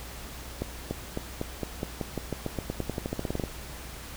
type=accelerating click train; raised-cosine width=2 ms; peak=-16 dBFS; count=23; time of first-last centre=0.62-3.438 s; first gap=290 ms; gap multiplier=0.91; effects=added 60 Hz sine -43 dBFS peak until 4.16 s + pink hiss -43 dBFS RMS until 4.16 s